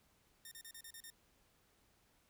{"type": "tone bursts", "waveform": "5% pulse", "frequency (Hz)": 1826, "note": "A#6", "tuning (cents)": -36, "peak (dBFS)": -40, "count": 7, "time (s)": [0.45, 1.102], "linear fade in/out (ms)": 2, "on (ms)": 64, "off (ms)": 34, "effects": ["pink hiss -73 dBFS RMS until 2.29 s"]}